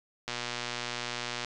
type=click train; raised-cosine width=0.2 ms; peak=-16 dBFS; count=141; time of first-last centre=0.28-1.447 s; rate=120 Hz; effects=resampled to 24000 Hz